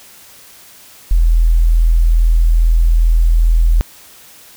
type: tone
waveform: sine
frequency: 41.2 Hz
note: E1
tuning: in tune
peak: -7 dBFS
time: 1.11-3.81 s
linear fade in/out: 0 ms
effects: white hiss -41 dBFS RMS until 4.56 s